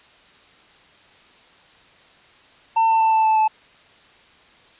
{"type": "tone with pitch steps", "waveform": "triangle", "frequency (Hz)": [901, 894.8, 888.6, 882.5, 876.4, 870.3], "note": ["A5", "A5", "A5", "A5", "A5", "A5"], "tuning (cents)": [41, 29, 17, 5, -7, -19], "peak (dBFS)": -12, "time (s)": [2.76, 3.48], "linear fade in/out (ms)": 10, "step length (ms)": 120, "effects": ["white hiss -51 dBFS RMS until 4.79 s", "resampled to 8000 Hz"]}